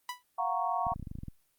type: tone with exponential decay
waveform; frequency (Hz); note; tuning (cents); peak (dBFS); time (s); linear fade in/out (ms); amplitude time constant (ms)
sawtooth; 987.8; B5; 0; -28; 0.09-0.23; 2; 29
type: chord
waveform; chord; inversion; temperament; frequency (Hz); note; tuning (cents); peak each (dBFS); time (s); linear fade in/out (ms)
sine; Gb major seventh; third; equal; 698.5 / 740 / 932.3 / 1108.7; F5 / Gb5 / Bb5 / Db6; 0 / 0 / 0 / 0; -34; 0.38-0.94; 10
type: clicks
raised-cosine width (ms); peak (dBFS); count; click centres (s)
5; -28; 11; 0.868 / 0.92 / 0.961 / 0.997 / 1.027 / 1.072 / 1.114 / 1.154 / 1.187 / 1.234 / 1.283
effects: white hiss -73 dBFS RMS until 1.58 s + Opus 32 kbps